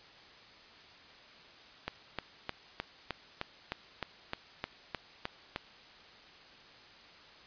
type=click train; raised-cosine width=0.3 ms; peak=-18 dBFS; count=13; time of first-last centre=1.88-5.561 s; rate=3.26 Hz; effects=white hiss -55 dBFS RMS until 7.46 s + resampled to 11025 Hz